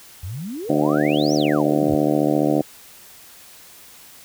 sine exponential two-way sweep, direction up then down, 80.3 to 6160 to 80.3 Hz, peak -27 dBFS, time 0.23-1.95 s, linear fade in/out 5 ms, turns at 1.34 s
harmonic tone, 74.6 Hz, D2, 28 cents sharp, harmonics 2 / 3 / 4 / 5 / 6 / 7 / 8 / 9 / 10, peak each -26 / -26 / -19 / -25 / -30 / -25 / -26 / -27 / -30 dBFS, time 0.69-2.62 s, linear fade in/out 10 ms
effects white hiss -45 dBFS RMS until 4.24 s

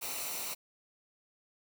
white noise with comb filter, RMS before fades -38 dBFS, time 0.01-0.55 s, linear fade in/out 20 ms, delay 0.6 ms, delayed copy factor -0.6, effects none

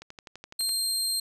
click train, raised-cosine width 0.2 ms, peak -25 dBFS, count 9, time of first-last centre 0.02-0.692 s, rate 11.9 Hz
25% pulse tone, 4186 Hz, C8, in tune, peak -21 dBFS, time 0.59-1.2 s, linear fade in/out 5 ms
effects none

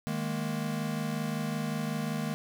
square chord, D# suspended fourth, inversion none, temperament equal, 155.56 / 207.7 / 233.1 Hz, D#3 / G#3 / A#3, 0 / 0 / 0 cents, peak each -35 / -36 / -36 dBFS, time 0.07-2.34 s, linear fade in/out 0 ms, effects none

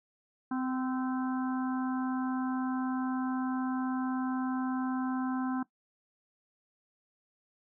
harmonic tone with a mistuned harmonic, 257.7 Hz, C4, 26 cents flat, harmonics 1 / 3 / 4 / 5 / 6, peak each -30 / -40 / -42 / -44 / -46 dBFS, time 0.51-5.63 s, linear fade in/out 5 ms, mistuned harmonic 5, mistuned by +33 cents, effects noise-tail reverb RT60 0.1 s tail -18 dB re dry

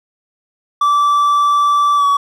triangle tone with pitch glide, 1162 to 1132.8 Hz, D6 to C#6, -19 to +37 cents, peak -8 dBFS, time 0.81-2.17 s, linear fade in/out 5 ms, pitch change -44 cents, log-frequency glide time 1.96-2.06 s, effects none

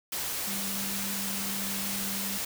sine tone in noise, 197.4 Hz, G3, 12 cents sharp, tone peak -37 dBFS, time 0.47-2.38 s, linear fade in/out 5 ms, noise white, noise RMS -33 dBFS, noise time 0.12-2.45 s, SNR -7 dB, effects none

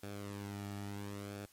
sawtooth tone with flanger, 101.1 Hz, G#2, 46 cents flat, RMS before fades -44 dBFS, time 0.03-1.46 s, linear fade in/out 5 ms, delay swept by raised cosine 1 to 1.97 ms, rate 0.73 Hz, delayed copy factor -0.6, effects white hiss -65 dBFS RMS until 1.52 s + MP3 64 kbps

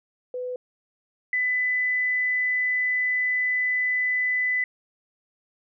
sine tone pair in turn, 500 / 2000 Hz, B4 / B6, +21 / +21 cents, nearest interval 2 octaves, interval 2400 cents, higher second, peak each -28 / -21 dBFS, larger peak second, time 0.34-0.56 / 1.33-4.64 s, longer second, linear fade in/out 2 ms, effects none

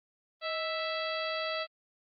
harmonic tone with a mistuned harmonic, 659.3 Hz, E5, in tune, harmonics 1 / 2 / 3 / 4 / 5 / 6 / 7, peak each -35 / -38 / -40 / -41 / -42 / -43 / -43 dBFS, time 0.41-1.67 s, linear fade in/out 50 ms, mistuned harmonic 1, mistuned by -73 cents, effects Opus 24 kbps

